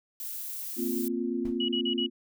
violet noise, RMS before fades -37 dBFS, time 0.2-1.08 s, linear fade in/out 0 ms
sine chord, Bb suspended second, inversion none, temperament equal, 233.1 / 261.6 / 349.2 Hz, Bb3 / C4 / F4, 0 / 0 / 0 cents, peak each -32 dBFS, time 0.76-2.1 s, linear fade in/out 50 ms
brown noise with exponential decay, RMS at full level -35 dBFS, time 1.45-1.61 s, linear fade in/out 5 ms, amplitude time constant 33 ms
sine tone bursts, 2917 Hz, F#7, 25 cents flat, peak -28 dBFS, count 4, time 1.6-2.063 s, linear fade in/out 5 ms, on 85 ms, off 41 ms
effects none

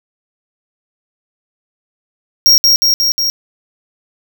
square tone with echo, 5588 Hz, F8, in tune, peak -5 dBFS, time 2.46-2.58 s, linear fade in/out 0 ms, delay 180 ms, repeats 4, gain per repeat -2 dB, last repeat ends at 3.3 s, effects none

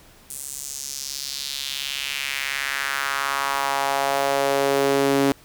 sawtooth tone with high-pass filter sweep, 138.59 Hz, C#3, in tune, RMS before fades -24 dBFS, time 0.3-5.32 s, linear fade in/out 2 ms, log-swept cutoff 9000 to 300 Hz, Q 2.3, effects pink hiss -51 dBFS RMS until 5.44 s

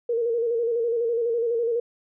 sine tone with vibrato, 466.2 Hz, A#4, in tune, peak -21 dBFS, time 0.09-1.8 s, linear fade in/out 5 ms, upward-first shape square, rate 12 Hz, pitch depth 43 cents each way, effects none

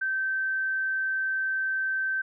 sine tone, 1550 Hz, G6, 20 cents flat, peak -25 dBFS, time 0.01-2.22 s, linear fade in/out 10 ms, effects none

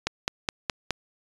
click train, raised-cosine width 0.2 ms, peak -7 dBFS, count 5, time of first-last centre 0.07-0.907 s, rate 4.78 Hz, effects resampled to 22050 Hz

